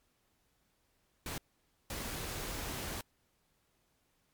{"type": "noise bursts at uneven times", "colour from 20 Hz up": "pink", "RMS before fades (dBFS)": -40, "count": 2, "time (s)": [[1.26, 1.38], [1.9, 3.01]], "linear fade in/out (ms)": 2, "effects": ["pink hiss -75 dBFS RMS until 4.33 s", "MP3 96 kbps"]}